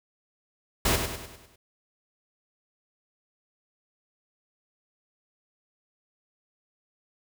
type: noise with echo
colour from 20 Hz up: pink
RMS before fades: -23 dBFS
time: 0.85-0.96 s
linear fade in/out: 5 ms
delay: 100 ms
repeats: 6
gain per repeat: -6 dB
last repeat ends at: 1.56 s
effects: none